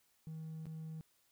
triangle tone with dropouts, 158.9 Hz, D#3, 37 cents sharp, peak -40 dBFS, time 0.27-1.01 s, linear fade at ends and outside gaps 0 ms, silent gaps 0.656-0.667 s, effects tanh soft clip ceiling -38 dBFS + white hiss -74 dBFS RMS until 1.31 s

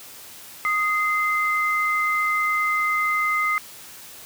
sine tone pair together, 1244.5 / 2074 Hz, D#6 / C7, 0 / -16 cents, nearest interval major sixth, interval 884 cents, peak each -22 dBFS, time 0.65-3.58 s, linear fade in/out 0 ms, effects white hiss -42 dBFS RMS until 4.25 s + high-pass 60 Hz 12 dB/octave

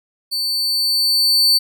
40% pulse tone with level ramp, 4500 Hz, C#8, 25 cents sharp, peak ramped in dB -18 to -9 dBFS, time 0.31-1.59 s, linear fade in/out 20 ms, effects none

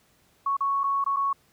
sine tone with dropouts, 1108.7 Hz, C#6, in tune, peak -22 dBFS, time 0.46-1.33 s, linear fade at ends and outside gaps 5 ms, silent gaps 0.568-0.606 / 0.835-0.839 / 1.042-1.062 / 1.163-1.167 s, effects pink hiss -63 dBFS RMS until 1.52 s + high-pass 60 Hz 12 dB/octave

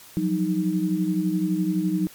sine tone cluster, 175.9 / 187.7 / 311.9 Hz, F3 / F#3 / D#4, +13 / +25 / +4 cents, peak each -26 / -25 / -24 dBFS, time 0.17-2.07 s, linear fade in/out 0 ms, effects white hiss -47 dBFS RMS until 2.14 s + MP3 96 kbps

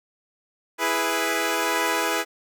10% pulse chord, E major, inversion none, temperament equal, 329.6 / 415.3 / 493.9 Hz, E4 / G#4 / B4, 0 / 0 / 0 cents, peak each -18 dBFS, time 0.78-2.25 s, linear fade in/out 50 ms, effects none

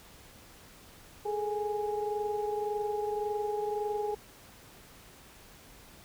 sine tone cluster, 418 / 439.8 / 828 Hz, G#4 / A4 / G#5, +11 / -1 / -5 cents, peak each -32 / -38 / -35 dBFS, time 1.25-4.15 s, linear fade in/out 10 ms, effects pink hiss -54 dBFS RMS until 6.04 s

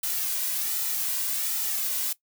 blue noise with flanger, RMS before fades -28 dBFS, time 0.03-2.13 s, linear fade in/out 5 ms, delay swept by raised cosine 1.8 to 2.3 ms, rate 1.3 Hz, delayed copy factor -0.5, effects noise-tail reverb RT60 0.1 s tail -18 dB re dry

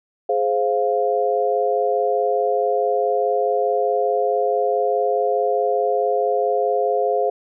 sine chord, F minor, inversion first, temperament just, 419.1 / 523.8 / 698.5 Hz, Ab4 / C5 / F5, +16 / +2 / 0 cents, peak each -21 dBFS, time 0.29-7.3 s, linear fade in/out 5 ms, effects none

